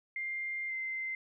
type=tone with pitch glide; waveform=sine; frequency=2100 to 2077 Hz; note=C7 to C7; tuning=+6 to -13 cents; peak=-34 dBFS; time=0.16-1.15 s; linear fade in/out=2 ms; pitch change=-19 cents; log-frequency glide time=0.68-0.73 s; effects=none

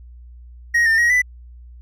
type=tone with pitch steps; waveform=triangle; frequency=1882 / 1804 / 1893 / 1989 Hz; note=A#6 / A6 / A#6 / B6; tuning=+16 / +43 / +26 / +12 cents; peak=-11 dBFS; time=0.74-1.22 s; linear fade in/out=10 ms; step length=120 ms; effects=added 60 Hz sine -38 dBFS peak until 1.81 s

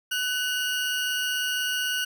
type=tone pair together; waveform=40% pulse; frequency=1500 / 2854 Hz; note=F#6 / F7; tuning=+23 / +37 cents; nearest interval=major seventh; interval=1114 cents; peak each=-27 dBFS; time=0.11-2.05 s; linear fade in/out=10 ms; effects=9-bit

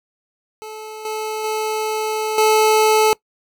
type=tone with level steps; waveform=25% pulse; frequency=433.6 Hz; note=A4; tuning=25 cents flat; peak=-27 / -19 / -16 / -8 dBFS; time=0.62-3.13 s; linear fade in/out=0 ms; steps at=1.05 / 1.44 / 2.38 s; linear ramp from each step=2 ms; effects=noise-tail reverb RT60 0.1 s tail -23 dB re dry

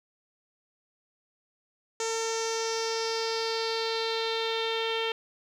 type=tone with low-pass filter sweep; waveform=sawtooth; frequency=451.6 Hz; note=A4; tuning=45 cents sharp; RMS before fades=-30 dBFS; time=2-5.12 s; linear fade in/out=2 ms; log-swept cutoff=6800 to 3200 Hz; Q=4.5; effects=10-bit

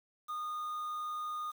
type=tone with quantisation; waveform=triangle; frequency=1227 Hz; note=D#6; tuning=25 cents flat; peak=-34 dBFS; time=0.28-1.52 s; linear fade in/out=20 ms; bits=9; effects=none

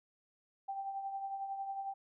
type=tone with tremolo; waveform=sine; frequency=784 Hz; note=G5; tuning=in tune; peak=-35 dBFS; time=0.68-1.94 s; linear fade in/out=10 ms; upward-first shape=triangle; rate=11 Hz; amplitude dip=55%; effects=none

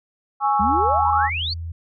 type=chord; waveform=sine; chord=C# minor; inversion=second; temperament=equal; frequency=830.6 / 1108.7 / 1318.5 Hz; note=G#5 / C#6 / E6; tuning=0 / 0 / 0 cents; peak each=-18 / -22 / -24 dBFS; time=0.4-1.3 s; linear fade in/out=50 ms
type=exponential sweep; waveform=sine; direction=up; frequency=186.3 to 4680 Hz; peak=-23 dBFS; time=0.59-1.54 s; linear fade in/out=10 ms
type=tone with pitch glide; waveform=sine; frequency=77.78 to 83.36 Hz; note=D#2 to E2; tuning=0 to +20 cents; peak=-27 dBFS; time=0.6-1.72 s; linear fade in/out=5 ms; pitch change=+120 cents; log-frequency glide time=0.75-1.48 s
effects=none

